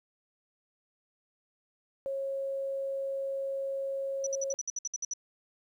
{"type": "tone", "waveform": "sine", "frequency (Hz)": 545, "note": "C#5", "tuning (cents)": -29, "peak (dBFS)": -31, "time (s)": [2.06, 4.54], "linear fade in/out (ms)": 0}
{"type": "tone bursts", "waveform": "sine", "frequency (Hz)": 5920, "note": "F#8", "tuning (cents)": 0, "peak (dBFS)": -31, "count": 11, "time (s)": [4.24, 5.136], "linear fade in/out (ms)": 2, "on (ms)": 26, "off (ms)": 61}
{"effects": ["11-bit"]}